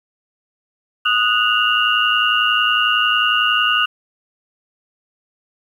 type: tone cluster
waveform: sine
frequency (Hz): 1245 / 1472 / 2775 / 2886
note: D#6 / F#6 / F7 / F#7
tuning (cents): +1 / -9 / -12 / -44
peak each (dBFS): -19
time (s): 1.05-3.86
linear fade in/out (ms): 10
effects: 8-bit